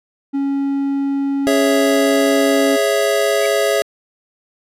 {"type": "tone", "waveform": "triangle", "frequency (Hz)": 277.2, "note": "C#4", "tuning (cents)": 0, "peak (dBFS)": -14, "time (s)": [0.33, 2.77], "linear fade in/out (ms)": 20}
{"type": "chord", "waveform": "square", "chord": "C# minor", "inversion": "second", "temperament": "equal", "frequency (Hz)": [415.3, 554.4, 659.3], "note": ["G#4", "C#5", "E5"], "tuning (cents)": [0, 0, 0], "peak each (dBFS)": -19, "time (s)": [1.47, 3.82], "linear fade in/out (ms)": 0}
{"type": "tone with exponential growth", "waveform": "sine", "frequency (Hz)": 2278, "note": "C#7", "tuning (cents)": 47, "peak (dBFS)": -23, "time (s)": [3.36, 3.46], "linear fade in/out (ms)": 2, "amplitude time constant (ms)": 21}
{"effects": ["resampled to 32000 Hz"]}